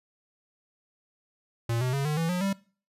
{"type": "tone with pitch steps", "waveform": "square", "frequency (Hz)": [116.54, 127.09, 138.59, 151.13, 164.81, 179.73, 196], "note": ["A#2", "C3", "C#3", "D3", "E3", "F3", "G3"], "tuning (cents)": [0, -50, 0, 50, 0, 50, 0], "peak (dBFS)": -26, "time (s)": [1.69, 2.53], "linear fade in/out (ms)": 5, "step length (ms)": 120, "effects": ["noise-tail reverb RT60 0.4 s tail -21 dB re dry", "resampled to 32000 Hz"]}